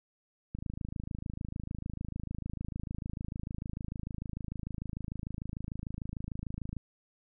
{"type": "click train", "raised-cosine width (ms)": 5, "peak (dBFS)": -25, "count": 167, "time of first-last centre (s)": [0.55, 6.767], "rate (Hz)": 26.7, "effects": []}